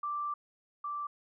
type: tone pair in turn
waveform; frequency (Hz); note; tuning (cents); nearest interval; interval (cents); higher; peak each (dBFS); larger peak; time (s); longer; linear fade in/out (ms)
sine; 1174.7 / 1170.4; D6 / D6; 0 / -6; unison; 6; first; -32 / -34; first; 0.03-0.34 / 0.84-1.07; first; 5
effects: none